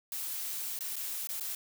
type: noise with dropouts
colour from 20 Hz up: blue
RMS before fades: -37 dBFS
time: 0.12-1.55 s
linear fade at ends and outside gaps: 1 ms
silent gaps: 0.789-0.807 / 0.957-0.965 / 1.272-1.29 / 1.398-1.408 s
effects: none